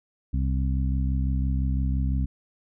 harmonic tone, 65.9 Hz, C2, 13 cents sharp, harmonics 1 / 2 / 3 / 4, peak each -23 / -29 / -33 / -35 dBFS, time 0.33-2.26 s, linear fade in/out 10 ms, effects none

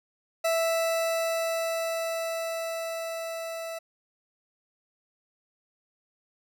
40% pulse tone with level ramp, 659.3 Hz, E5, in tune, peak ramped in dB -22 to -33 dBFS, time 0.44-3.79 s, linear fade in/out 10 ms, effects none

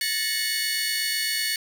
sawtooth tone cluster, 1739 / 1857 / 2193 / 2934 / 4434 Hz, A6 / A#6 / C#7 / F#7 / C#8, -21 / -7 / -19 / -15 / 0 cents, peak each -29 / -30 / -28 / -30 / -24 dBFS, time 0.01-1.56 s, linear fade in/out 2 ms, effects none

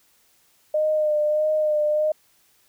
sine tone with vibrato, 609 Hz, D#5, 37 cents flat, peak -18 dBFS, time 0.74-2.12 s, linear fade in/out 5 ms, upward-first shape sine, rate 1.6 Hz, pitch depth 26 cents each way, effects white hiss -61 dBFS RMS until 2.68 s

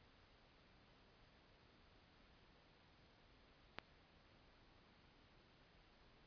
click, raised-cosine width 0.3 ms, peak -28 dBFS, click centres 3.786 s, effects pink hiss -69 dBFS RMS until 6.26 s + resampled to 11025 Hz

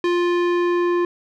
square tone with low-pass filter sweep, 350 Hz, F4, 4 cents sharp, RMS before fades -19 dBFS, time 0.04-1.05 s, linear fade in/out 2 ms, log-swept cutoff 3500 to 1600 Hz, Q 0.83, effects none

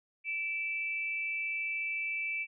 sine tone pair together, 2324 / 2643 Hz, D7 / E7, -19 / +4 cents, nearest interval major second, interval 223 cents, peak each -33 / -38 dBFS, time 0.24-2.47 s, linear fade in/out 50 ms, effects none

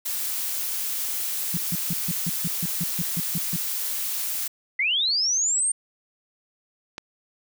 blue noise, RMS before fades -28 dBFS, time 0.05-4.48 s, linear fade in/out 10 ms
sine tone bursts, 171.2 Hz, F3, 34 cents flat, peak -24 dBFS, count 12, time 1.54-3.562 s, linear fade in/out 2 ms, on 31 ms, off 150 ms
sine linear sweep, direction up, 1975.5 to 8890 Hz, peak -20 dBFS, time 4.79-5.72 s, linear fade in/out 5 ms
click, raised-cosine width 0.2 ms, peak -16 dBFS, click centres 6.981 s
effects none

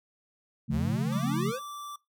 sine chord, Db augmented, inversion none, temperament equal, 138.59 / 174.61 / 220 Hz, Db3 / F3 / A3, 0 / 0 / 0 cents, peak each -30 / -33 / -31 dBFS, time 0.68-1.52 s, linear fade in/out 20 ms
square exponential sweep, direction up, 65.1 to 564 Hz, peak -32 dBFS, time 0.7-1.6 s, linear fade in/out 50 ms
square tone, 1167 Hz, D6, 11 cents flat, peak -39 dBFS, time 1.12-1.96 s, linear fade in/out 5 ms
effects noise-tail reverb RT60 0.2 s tail -19 dB re dry

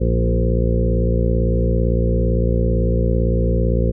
harmonic tone with a mistuned harmonic, 57.8 Hz, A#1, 14 cents flat, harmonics 1 / 2 / 3 / 4 / 6 / 7 / 8 / 9, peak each -17 / -21 / -23 / -26 / -28 / -28 / -27 / -26 dBFS, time 0-3.92 s, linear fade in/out 20 ms, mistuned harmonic 2, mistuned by -24 cents, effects none

